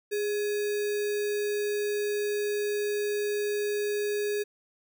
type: tone with sample-and-hold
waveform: sine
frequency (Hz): 413.9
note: G#4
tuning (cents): -6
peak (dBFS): -26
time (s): 0.11-4.44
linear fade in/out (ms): 20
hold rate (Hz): 2100
effects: none